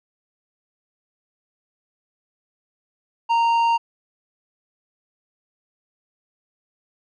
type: tone with tanh clipping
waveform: sine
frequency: 927 Hz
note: A#5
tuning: 10 cents flat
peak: -17 dBFS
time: 3.29-3.78 s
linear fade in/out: 20 ms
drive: 8 dB
effects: none